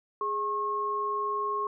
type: tone pair together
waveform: sine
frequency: 414.8 / 1084 Hz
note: G#4 / C#6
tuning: -2 / -39 cents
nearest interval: octave + perfect fourth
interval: 1663 cents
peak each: -34 / -28 dBFS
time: 0.21-1.67 s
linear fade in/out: 2 ms
effects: none